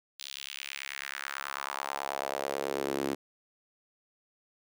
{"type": "tone with high-pass filter sweep", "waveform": "sawtooth", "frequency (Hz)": 69.2, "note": "C#2", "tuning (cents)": -2, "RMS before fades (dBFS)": -36, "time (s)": [0.19, 3.15], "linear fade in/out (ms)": 10, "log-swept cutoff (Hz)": [3800, 300], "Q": 2.3, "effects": []}